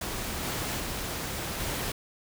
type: noise with level steps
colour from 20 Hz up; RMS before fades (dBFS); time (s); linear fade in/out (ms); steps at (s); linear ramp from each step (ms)
pink; -34 / -32 / -34 / -32; 0.01-1.92; 5; 0.43 / 0.8 / 1.6; 2
effects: none